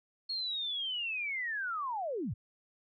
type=linear sweep; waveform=sine; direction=down; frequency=4327 to 73.9 Hz; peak=-33 dBFS; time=0.29-2.34 s; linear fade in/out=10 ms; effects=none